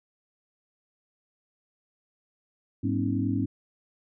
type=tone cluster; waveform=sine; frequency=104.9 / 194.9 / 242.3 / 272.1 / 315.6 Hz; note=G#2 / G3 / B3 / C#4 / D#4; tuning=+18 / -10 / -33 / -32 / +25 cents; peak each=-29 / -34 / -32 / -28 / -34 dBFS; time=2.83-3.46 s; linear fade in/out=10 ms; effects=none